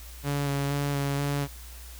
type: tone with vibrato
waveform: sawtooth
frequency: 141.5 Hz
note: C#3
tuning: 36 cents sharp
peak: -22 dBFS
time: 0.23-1.48 s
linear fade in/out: 50 ms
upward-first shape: square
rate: 2.1 Hz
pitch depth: 14 cents each way
effects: added 60 Hz sine -42 dBFS peak until 1.99 s + white hiss -48 dBFS RMS until 1.99 s